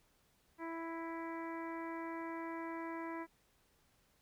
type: harmonic tone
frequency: 330.1 Hz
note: E4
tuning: 2 cents sharp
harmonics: 1 / 2 / 3 / 4 / 5 / 6 / 7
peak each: -43 / -50 / -46 / -55 / -54 / -53 / -58 dBFS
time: 0.58-3.27 s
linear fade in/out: 50 ms
effects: pink hiss -73 dBFS RMS until 4.21 s